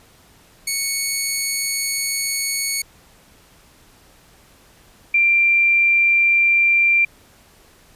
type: tone pair in turn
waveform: 10% pulse / sine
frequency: 2217 / 2368 Hz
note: C#7 / D7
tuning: 0 / +14 cents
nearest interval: minor second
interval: 114 cents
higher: second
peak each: -11 / -12 dBFS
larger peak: first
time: 0.67-2.82 / 5.14-7.05 s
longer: first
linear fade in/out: 5 ms
effects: pink hiss -51 dBFS RMS until 7.95 s + resampled to 32000 Hz